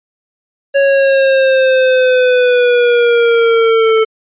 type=linear sweep; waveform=square; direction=down; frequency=556 to 440 Hz; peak=-8 dBFS; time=0.74-4.05 s; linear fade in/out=20 ms; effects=resampled to 8000 Hz